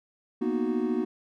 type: chord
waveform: triangle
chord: B major seventh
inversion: third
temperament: equal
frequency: 233.1 / 246.9 / 311.1 / 370 Hz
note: A#3 / B3 / D#4 / F#4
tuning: 0 / 0 / 0 / 0 cents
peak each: -29 / -28 / -29 / -28 dBFS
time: 0.41-1.05 s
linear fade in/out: 10 ms
effects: none